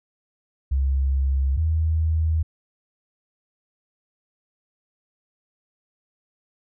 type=tone pair in turn; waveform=sine; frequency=67.6 / 79.83 Hz; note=C#2 / D#2; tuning=-43 / +45 cents; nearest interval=minor third; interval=288 cents; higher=second; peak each=-18 dBFS; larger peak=neither; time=0.71-1.57 / 1.57-2.43 s; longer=neither; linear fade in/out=10 ms; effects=none